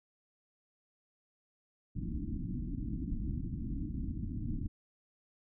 pink low-pass noise, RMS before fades -37 dBFS, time 1.95-4.68 s, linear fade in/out 20 ms, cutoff 320 Hz, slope 96 dB/octave, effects none

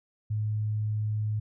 sine tone, 106.9 Hz, A2, 49 cents flat, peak -26 dBFS, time 0.3-1.4 s, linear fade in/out 10 ms, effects none

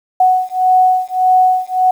sine beating tone pair, 740 / 741.7 Hz, F#5 / F#5, 0 / +4 cents, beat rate 1.7 Hz, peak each -12 dBFS, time 0.2-1.91 s, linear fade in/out 5 ms, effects 7-bit

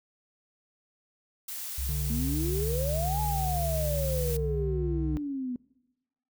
blue noise, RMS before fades -37 dBFS, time 1.48-4.37 s, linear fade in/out 5 ms
sine tone, 65.6 Hz, C2, 5 cents sharp, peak -30 dBFS, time 1.78-5.17 s, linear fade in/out 0 ms
triangle tone with pitch glide, 146.7 to 150.91 Hz, D3 to D3, -2 to +47 cents, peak -30 dBFS, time 1.89-5.17 s, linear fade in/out 0 ms, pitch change +49 cents, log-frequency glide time 3.64-4.73 s
sine exponential two-way sweep, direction up then down, 220 to 855 to 242.9 Hz, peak -30 dBFS, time 2.1-5.56 s, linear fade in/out 2 ms, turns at 3.21 s
effects noise-tail reverb RT60 1.0 s tail -23 dB re dry

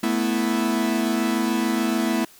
45% pulse chord, A suspended second, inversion none, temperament equal, 220 / 246.9 / 329.6 Hz, A3 / B3 / E4, 0 / 0 / 0 cents, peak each -24 / -25 / -25 dBFS, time 0.03-2.25 s, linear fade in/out 5 ms, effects white hiss -50 dBFS RMS until 2.39 s

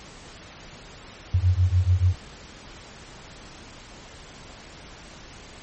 sine beating tone pair, 87.31 / 94.21 Hz, F2 / F#2, 0 / +32 cents, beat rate 6.9 Hz, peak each -20 dBFS, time 1.34-2.15 s, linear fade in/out 5 ms, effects pink hiss -44 dBFS RMS until 5.62 s + MP3 32 kbps

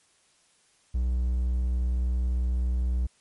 triangle tone, 61.74 Hz, B1, in tune, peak -21 dBFS, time 0.94-3.07 s, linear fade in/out 10 ms, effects white hiss -64 dBFS RMS until 3.2 s + MP3 48 kbps

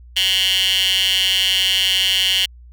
15% pulse tone with high-pass filter, 188.6 Hz, F#3, 33 cents sharp, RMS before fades -17 dBFS, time 0.16-2.46 s, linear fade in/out 10 ms, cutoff 2900 Hz, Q 6.2, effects added 60 Hz sine -39 dBFS peak until 2.72 s

